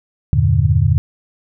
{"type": "chord", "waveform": "sine", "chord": "E half-diminished seventh", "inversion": "none", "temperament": "equal", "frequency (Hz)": [82.41, 98, 116.54, 146.83], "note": ["E2", "G2", "Bb2", "D3"], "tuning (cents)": [0, 0, 0, 0], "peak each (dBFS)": -16, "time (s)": [0.33, 0.98], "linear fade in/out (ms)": 0, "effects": []}